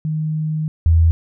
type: tone pair in turn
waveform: sine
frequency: 155.56 / 82.19 Hz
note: D#3 / E2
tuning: 0 / -5 cents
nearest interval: major seventh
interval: 1105 cents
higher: first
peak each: -18 / -9 dBFS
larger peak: second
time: 0.05-0.68 / 0.86-1.11 s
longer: first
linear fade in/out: 0 ms
effects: none